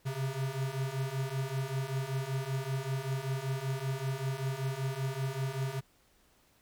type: beating tone pair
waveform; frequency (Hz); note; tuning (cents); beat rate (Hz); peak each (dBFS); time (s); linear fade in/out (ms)
square; 130.81 / 136.01; C3 / C#3; 0 / -33; 5.2; -37 / -35; 0.05-5.81; 20
effects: pink hiss -67 dBFS RMS until 6.61 s